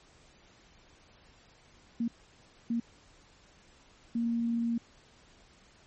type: tone bursts at uneven times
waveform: sine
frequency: 233.1 Hz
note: A#3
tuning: in tune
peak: -27 dBFS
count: 3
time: 2-2.08 / 2.7-2.8 / 4.15-4.78 s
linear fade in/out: 5 ms
effects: pink hiss -60 dBFS RMS until 5.86 s + MP3 32 kbps